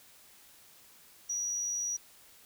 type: tone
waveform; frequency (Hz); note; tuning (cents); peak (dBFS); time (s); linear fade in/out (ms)
sine; 5800; F#8; -35; -31; 1.29-1.97; 10
effects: white hiss -58 dBFS RMS until 2.45 s